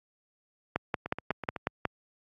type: two click trains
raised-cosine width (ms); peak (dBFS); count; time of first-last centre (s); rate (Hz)
0.5; -12 / -20; 7 / 5; 0.76-1.853 / 1.06-1.563; 5.49 / 7.96
effects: high-pass 80 Hz 12 dB/octave + AAC 64 kbps